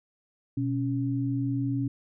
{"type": "tone pair together", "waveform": "sine", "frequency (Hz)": [123.47, 277.2], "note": ["B2", "C#4"], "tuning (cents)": [0, 0], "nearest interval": "octave + major second", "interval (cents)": 1400, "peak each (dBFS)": -28, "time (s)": [0.57, 1.88], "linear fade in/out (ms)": 5, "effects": []}